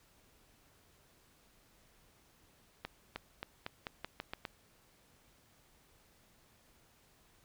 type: accelerating click train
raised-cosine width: 0.3 ms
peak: -23 dBFS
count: 9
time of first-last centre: 2.85-4.452 s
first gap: 310 ms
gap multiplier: 0.87
effects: pink hiss -67 dBFS RMS until 7.44 s